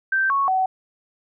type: tone with pitch steps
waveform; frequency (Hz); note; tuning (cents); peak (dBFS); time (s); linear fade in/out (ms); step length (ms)
sine; 1561 / 1106 / 754; G6 / C#6 / F#5; -8 / -4 / +32; -17; 0.12-0.66; 5; 180
effects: none